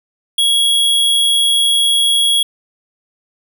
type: tone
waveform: square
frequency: 3322 Hz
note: G#7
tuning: in tune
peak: -11 dBFS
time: 0.38-2.43 s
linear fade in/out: 5 ms
effects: none